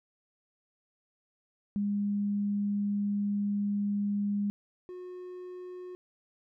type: tone pair in turn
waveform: sine / triangle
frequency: 203.6 / 362.8 Hz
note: G#3 / F#4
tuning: -34 / -34 cents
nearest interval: minor seventh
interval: 1000 cents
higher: second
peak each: -27 / -38 dBFS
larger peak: first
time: 1.76-4.5 / 4.89-5.95 s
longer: first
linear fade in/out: 0 ms
effects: none